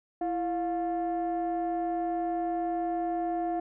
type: tone pair together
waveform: sine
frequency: 334 / 707.7 Hz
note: E4 / F5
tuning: +23 / +23 cents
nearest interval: octave + minor second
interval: 1300 cents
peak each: -29 / -28 dBFS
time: 0.21-3.6 s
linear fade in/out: 5 ms
effects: tanh soft clip ceiling -24 dBFS